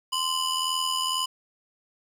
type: ring-modulated tone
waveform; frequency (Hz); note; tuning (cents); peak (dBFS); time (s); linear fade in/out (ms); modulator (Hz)
sawtooth; 2000; B6; +21; -18; 0.12-1.26; 10; 959
effects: low-pass 12000 Hz 12 dB/octave + 9-bit